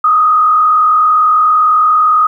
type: tone with frequency modulation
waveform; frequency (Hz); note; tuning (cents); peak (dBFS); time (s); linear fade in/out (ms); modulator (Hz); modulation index
sine; 1244.5; D#6; 0; -6; 0.04-2.27; 5; 42.3; 0.7
effects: 8-bit